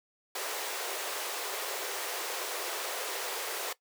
pink high-pass noise, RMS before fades -36 dBFS, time 0.35-3.73 s, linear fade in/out 5 ms, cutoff 380 Hz, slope 48 dB/octave, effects noise-tail reverb RT60 0.1 s tail -18 dB re dry

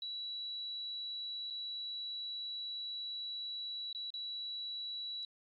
sine tone with dropouts, 3923 Hz, B7, 12 cents flat, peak -39 dBFS, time 0.02-5.25 s, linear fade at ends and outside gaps 2 ms, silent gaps 1.502-1.506 / 3.929-3.948 / 4.104-4.139 s, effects AAC 64 kbps

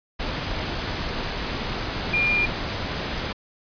sine tone in noise, 2406 Hz, D7, 41 cents sharp, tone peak -19 dBFS, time 2.13-2.46 s, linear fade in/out 10 ms, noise pink, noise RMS -28 dBFS, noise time 0.19-3.33 s, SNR +6 dB, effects resampled to 11025 Hz

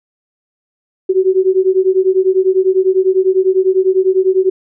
sine beating tone pair, 371.8 / 381.8 Hz, F#4 / G4, +8 / -46 cents, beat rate 10 Hz, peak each -12 dBFS, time 1.09-4.5 s, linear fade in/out 10 ms, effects none

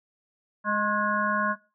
harmonic tone with a mistuned harmonic, 207.7 Hz, G#3, in tune, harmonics 1 / 3 / 5 / 7 / 8, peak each -31 / -32 / -26 / -29 / -31 dBFS, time 0.64-1.56 s, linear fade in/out 50 ms, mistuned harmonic 5, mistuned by +51 cents, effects noise-tail reverb RT60 0.3 s tail -18 dB re dry

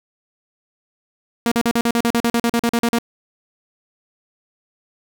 sawtooth tone bursts, 234.6 Hz, A#3, 11 cents sharp, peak -11 dBFS, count 16, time 1.46-2.986 s, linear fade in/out 0 ms, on 56 ms, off 42 ms, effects 8-bit

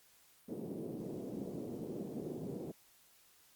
white band-pass noise, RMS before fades -43 dBFS, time 0.48-2.72 s, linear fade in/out 10 ms, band 140 to 420 Hz, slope 24 dB/octave, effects white hiss -66 dBFS RMS until 3.55 s + Opus 48 kbps

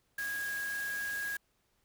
sine tone in noise, 1644 Hz, G#6, 18 cents flat, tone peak -34 dBFS, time 0.18-1.37 s, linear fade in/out 5 ms, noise white, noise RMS -45 dBFS, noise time 0.18-1.37 s, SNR +8 dB, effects pink hiss -75 dBFS RMS until 1.84 s

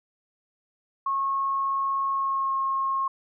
sine tone with pitch glide, 1091 to 1079.1 Hz, C#6 to C#6, -28 to -47 cents, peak -23 dBFS, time 1.06-3.08 s, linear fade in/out 5 ms, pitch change -19 cents, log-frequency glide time 2.11-2.56 s, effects none

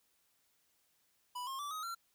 square tone with pitch steps, 987.8 / 1071 / 1161.2 / 1259 / 1365.1 Hz, B5 / C6 / D6 / D#6 / F6, 0 / +40 / -20 / +20 / -40 cents, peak -40 dBFS, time 1.35-1.95 s, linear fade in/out 10 ms, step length 120 ms, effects white hiss -75 dBFS RMS until 2.14 s

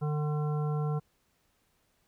harmonic tone, 150 Hz, D3, 37 cents sharp, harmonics 1 / 3 / 5 / 7 / 9, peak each -28 / -38 / -42 / -45 / -47 dBFS, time 0.01-1 s, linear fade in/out 20 ms, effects pink hiss -72 dBFS RMS until 2.07 s

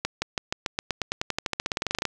accelerating click train, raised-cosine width 0.2 ms, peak -8 dBFS, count 25, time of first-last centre 0.05-2.053 s, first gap 170 ms, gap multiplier 0.93, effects none

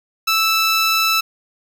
15% pulse tone, 1318.5 Hz, E6, in tune, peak -8 dBFS, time 0.27-1.21 s, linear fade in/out 10 ms, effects none

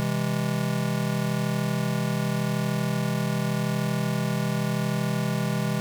square chord, C augmented, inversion none, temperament just, 130.81 / 163.52 / 204.4 Hz, C3 / E3 / G#3, 0 / -14 / -27 cents, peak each -29 dBFS, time 0-5.8 s, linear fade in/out 0 ms, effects none

